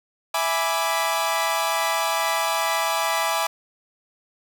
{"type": "chord", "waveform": "sawtooth", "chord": "E dominant seventh", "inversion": "none", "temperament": "equal", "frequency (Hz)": [659.3, 830.6, 987.8, 1174.7], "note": ["E5", "G#5", "B5", "D6"], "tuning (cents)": [0, 0, 0, 0], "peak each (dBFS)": -23, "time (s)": [0.34, 3.47], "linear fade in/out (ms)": 5, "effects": ["9-bit"]}